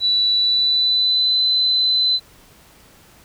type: tone with pitch glide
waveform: sine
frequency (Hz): 3951 to 4029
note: B7 to B7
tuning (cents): 0 to +34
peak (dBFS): -14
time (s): 0-2.2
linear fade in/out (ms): 50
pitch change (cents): +34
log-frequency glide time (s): 0.37-1.41
effects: pink hiss -49 dBFS RMS until 3.24 s